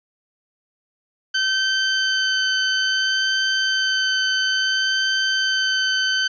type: tone with vibrato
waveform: 20% pulse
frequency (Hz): 1539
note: G6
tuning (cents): -32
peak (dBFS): -13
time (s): 1.34-6.28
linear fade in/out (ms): 10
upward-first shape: sine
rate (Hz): 0.59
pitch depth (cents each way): 9
effects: resampled to 16000 Hz